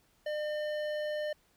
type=tone with hard clipping; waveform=sine; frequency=603 Hz; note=D5; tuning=46 cents sharp; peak=-34 dBFS; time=0.26-1.33 s; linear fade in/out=5 ms; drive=12 dB; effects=pink hiss -69 dBFS RMS until 1.56 s